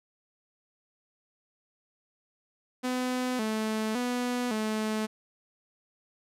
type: tone with pitch steps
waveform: sawtooth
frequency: 252.4 / 218 / 246.3 / 216.6 Hz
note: B3 / A3 / B3 / A3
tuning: +38 / -16 / -5 / -27 cents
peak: -24 dBFS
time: 2.83-5.07 s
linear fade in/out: 20 ms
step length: 560 ms
effects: low-pass 12000 Hz 12 dB/octave